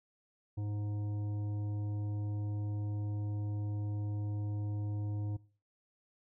harmonic tone, 103.83 Hz, G#2, in tune, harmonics 1 / 3 / 5 / 7 / 9, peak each -34 / -46 / -57 / -59 / -62 dBFS, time 0.57-5.37 s, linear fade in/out 10 ms, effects noise-tail reverb RT60 0.4 s tail -20 dB re dry

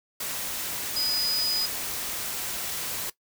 sine tone in noise, 4968 Hz, D#8, 3 cents flat, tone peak -24 dBFS, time 0.96-1.66 s, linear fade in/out 5 ms, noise white, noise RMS -32 dBFS, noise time 0.2-3.1 s, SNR +5 dB, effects noise-tail reverb RT60 0.1 s tail -18 dB re dry

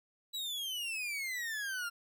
40% pulse exponential sweep, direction down, 3958 to 1376 Hz, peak -35 dBFS, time 0.33-1.9 s, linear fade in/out 20 ms, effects none

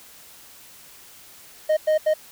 triangle tone bursts at uneven times, 620 Hz, D#5, 6 cents flat, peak -14 dBFS, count 3, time 1.69-1.77 / 1.87-1.98 / 2.06-2.14 s, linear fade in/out 10 ms, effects white hiss -47 dBFS RMS until 2.31 s

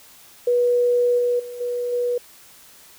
sine tone with level steps, 486.7 Hz, B4, 25 cents flat, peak -15 / -17 / -31 / -22 / -19 dBFS, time 0.47-2.18 s, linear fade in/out 5 ms, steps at 1.18 / 1.39 / 1.6 / 1.92 s, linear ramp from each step 10 ms, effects white hiss -48 dBFS RMS until 2.98 s

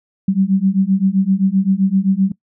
sine beating tone pair, 188.5 / 196.2 Hz, F#3 / G3, +32 / +2 cents, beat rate 7.7 Hz, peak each -15 dBFS, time 0.28-2.32 s, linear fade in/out 5 ms, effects noise-tail reverb RT60 0.1 s tail -21 dB re dry

